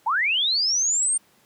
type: linear sweep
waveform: sine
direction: up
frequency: 806 to 8870 Hz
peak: -19 dBFS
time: 0.06-1.18 s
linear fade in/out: 10 ms
effects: pink hiss -59 dBFS RMS until 1.45 s + high-pass 150 Hz 12 dB/octave